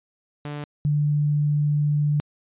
sawtooth / sine tone pair in turn, 146.83 / 147.6 Hz, D3 / D3, 0 / +9 cents, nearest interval unison, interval 9 cents, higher second, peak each -26 / -18 dBFS, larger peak second, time 0.45-0.64 / 0.85-2.2 s, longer second, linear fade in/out 0 ms, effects resampled to 8000 Hz

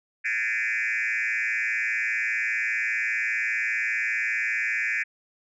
sine tone with frequency modulation, 2045 Hz, C7, 40 cents flat, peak -22 dBFS, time 0.24-5.04 s, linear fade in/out 20 ms, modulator 115 Hz, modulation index 3.6, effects tanh soft clip ceiling -21 dBFS

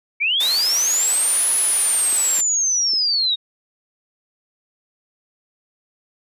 sine linear two-way sweep, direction up then down, 2217 to 10460 to 3707 Hz, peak -16 dBFS, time 0.2-3.36 s, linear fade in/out 20 ms, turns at 1.52 s
white noise, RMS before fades -26 dBFS, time 0.4-2.41 s, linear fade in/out 5 ms
clicks, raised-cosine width 3 ms, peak -19 dBFS, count 3, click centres 2.127 / 2.386 / 2.935 s
effects high-pass 400 Hz 12 dB/octave + resampled to 32000 Hz

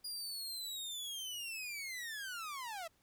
sawtooth linear sweep, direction down, 4883 to 632 Hz, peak -38 dBFS, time 0.04-2.88 s, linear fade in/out 10 ms, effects pink hiss -73 dBFS RMS until 3.02 s

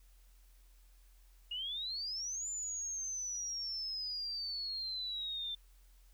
sine exponential two-way sweep, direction up then down, 2831 to 7140 to 3546 Hz, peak -37 dBFS, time 1.51-5.55 s, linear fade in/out 5 ms, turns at 2.48 s, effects added 43 Hz sine -59 dBFS peak until 6.13 s + white hiss -71 dBFS RMS until 6.13 s

